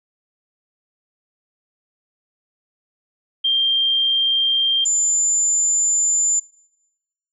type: tone pair in turn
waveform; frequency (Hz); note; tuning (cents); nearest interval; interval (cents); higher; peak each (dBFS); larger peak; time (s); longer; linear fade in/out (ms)
sine; 3181 / 7118; G7 / A8; +25 / +19; octave + major second; 1394; second; -15; neither; 3.44-4.85 / 4.85-6.4; second; 10
effects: noise-tail reverb RT60 1.0 s tail -26 dB re dry